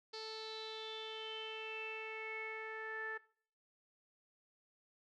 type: tone with low-pass filter sweep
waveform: sawtooth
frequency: 440 Hz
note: A4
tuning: in tune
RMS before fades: -45 dBFS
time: 0.13-3.18 s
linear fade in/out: 10 ms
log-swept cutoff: 4600 to 1700 Hz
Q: 9.1
effects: noise-tail reverb RT60 0.5 s tail -20 dB re dry